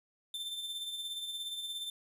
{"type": "tone with tremolo", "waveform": "45% pulse", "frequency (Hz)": 3557, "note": "A7", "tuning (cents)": 18, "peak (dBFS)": -36, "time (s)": [0.34, 1.9], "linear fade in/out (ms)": 2, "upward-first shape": "sine", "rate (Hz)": 17, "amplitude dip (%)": 45, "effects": ["resampled to 32000 Hz", "12-bit"]}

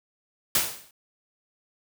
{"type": "noise with exponential decay", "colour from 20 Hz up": "white", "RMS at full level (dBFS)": -19, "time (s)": [0.55, 0.91], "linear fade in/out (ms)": 2, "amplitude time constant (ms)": 77, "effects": []}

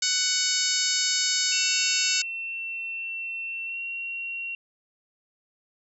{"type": "harmonic tone", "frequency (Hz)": 744, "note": "F#5", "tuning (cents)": 9, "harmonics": [2, 3, 4, 5, 6, 7, 8, 9, 10], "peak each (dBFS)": [-35, -33, -33, -32, -29, -29, -32, -30, -31], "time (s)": [0.02, 2.22], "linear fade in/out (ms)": 5}
{"type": "tone with pitch glide", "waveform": "sine", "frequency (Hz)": [2701, 2740], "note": ["E7", "F7"], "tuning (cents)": [42, -34], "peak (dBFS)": -30, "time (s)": [1.52, 4.55], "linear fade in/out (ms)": 2, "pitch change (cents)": 24, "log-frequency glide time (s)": [3.65, 3.78]}
{"effects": []}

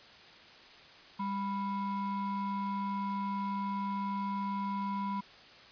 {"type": "ring-modulated tone", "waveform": "triangle", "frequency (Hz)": 593, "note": "D5", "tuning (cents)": 17, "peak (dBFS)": -27, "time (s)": [1.19, 5.21], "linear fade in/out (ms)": 10, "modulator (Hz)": 394, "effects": ["white hiss -54 dBFS RMS until 5.71 s", "resampled to 11025 Hz"]}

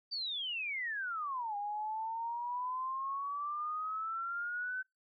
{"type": "exponential two-way sweep", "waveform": "sine", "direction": "down then up", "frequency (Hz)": [4686, 810, 1528], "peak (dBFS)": -35, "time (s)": [0.11, 4.83], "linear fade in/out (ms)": 20, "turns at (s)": 1.56, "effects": ["noise-tail reverb RT60 0.2 s tail -23 dB re dry"]}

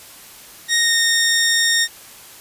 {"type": "tone with pitch glide", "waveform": "15% pulse", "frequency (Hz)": [1864.7, 1844.3], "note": ["A#6", "A#6"], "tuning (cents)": [0, -19], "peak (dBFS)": -8, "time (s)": [0.68, 1.88], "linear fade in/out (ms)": 50, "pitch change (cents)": -19, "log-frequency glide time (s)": [0.79, 0.93], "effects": ["white hiss -41 dBFS RMS until 2.4 s", "resampled to 32000 Hz"]}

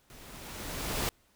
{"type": "noise with level ramp", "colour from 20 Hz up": "pink", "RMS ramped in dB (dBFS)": [-52, -30], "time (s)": [0.1, 1.09], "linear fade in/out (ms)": 0, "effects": ["pink hiss -67 dBFS RMS until 1.35 s"]}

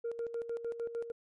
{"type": "tone with tremolo", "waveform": "sine", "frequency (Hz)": 466.2, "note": "A#4", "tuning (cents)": 0, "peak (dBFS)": -31, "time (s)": [0.04, 1.12], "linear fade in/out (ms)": 10, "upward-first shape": "square", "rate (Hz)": 6.6, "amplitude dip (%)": 70, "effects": ["tanh soft clip ceiling -31 dBFS", "MP3 48 kbps"]}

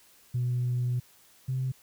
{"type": "tone pair in turn", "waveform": "sine", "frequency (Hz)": [123.47, 130.13], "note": ["B2", "C3"], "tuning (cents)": [0, -9], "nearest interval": "minor second", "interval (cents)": 91, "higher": "second", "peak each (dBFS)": [-24, -26], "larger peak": "first", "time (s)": [[0.34, 1], [1.48, 1.72]], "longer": "first", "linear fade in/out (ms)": 10, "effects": ["tanh soft clip ceiling -22 dBFS", "white hiss -59 dBFS RMS until 1.82 s"]}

